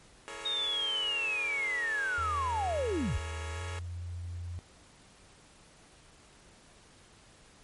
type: chord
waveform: 10% pulse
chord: A# half-diminished seventh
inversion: second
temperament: equal with one note detuned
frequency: 329.6 / 424.8 / 466.2 / 554.4 Hz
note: E4 / G#4 / A#4 / C#5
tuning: 0 / +39 / 0 / 0 cents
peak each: -43 / -37 / -39 / -37 dBFS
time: 0.28-3.79 s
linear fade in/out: 0 ms
type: linear sweep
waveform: sine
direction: down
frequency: 3738 to 32.7 Hz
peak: -29 dBFS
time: 0.45-3.19 s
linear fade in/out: 10 ms
type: tone with pitch glide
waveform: sine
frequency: 81 to 87.32 Hz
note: E2 to F2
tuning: -30 to 0 cents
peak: -36 dBFS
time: 2.18-4.59 s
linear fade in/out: 0 ms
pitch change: +130 cents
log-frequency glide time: 3.53-3.6 s
effects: pink hiss -58 dBFS RMS until 7.63 s + MP3 48 kbps